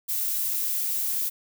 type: noise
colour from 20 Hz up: violet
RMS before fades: -27 dBFS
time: 0.08-1.3 s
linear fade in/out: 20 ms
effects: none